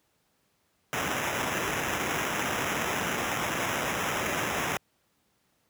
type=noise with sample-and-hold; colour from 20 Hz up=blue; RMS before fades=-30 dBFS; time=0.93-4.77 s; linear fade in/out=0 ms; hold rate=4410 Hz; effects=pink hiss -71 dBFS RMS until 5.69 s + high-pass 80 Hz 12 dB/octave